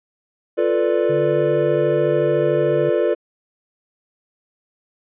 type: chord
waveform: triangle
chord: B half-diminished seventh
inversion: second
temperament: equal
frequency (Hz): 349.2 / 440 / 493.9 / 587.3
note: F4 / A4 / B4 / D5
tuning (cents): 0 / 0 / 0 / 0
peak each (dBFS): -19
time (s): 0.57-3.15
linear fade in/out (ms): 20
type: tone with pitch glide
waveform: sine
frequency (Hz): 146.1 to 145.17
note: D3 to D3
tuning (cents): -9 to -20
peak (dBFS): -25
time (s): 1.09-2.9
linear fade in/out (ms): 10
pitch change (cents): -11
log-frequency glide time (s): 2.3-2.78
effects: resampled to 8000 Hz